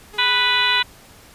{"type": "tone with vibrato", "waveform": "sawtooth", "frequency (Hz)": 415.3, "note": "G#4", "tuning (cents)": 0, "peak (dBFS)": -31, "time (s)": [0.13, 0.81], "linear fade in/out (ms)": 10, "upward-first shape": "sine", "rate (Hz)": 12, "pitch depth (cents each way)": 29}
{"type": "harmonic tone", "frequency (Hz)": 493.9, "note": "B4", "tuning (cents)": 0, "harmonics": [2, 3, 4, 5, 6, 7, 8], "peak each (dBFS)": [-23, -23, -23, -23, -23, -23, -23], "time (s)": [0.18, 0.83], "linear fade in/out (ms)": 10}
{"effects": ["pink hiss -46 dBFS RMS until 1.34 s", "resampled to 32000 Hz"]}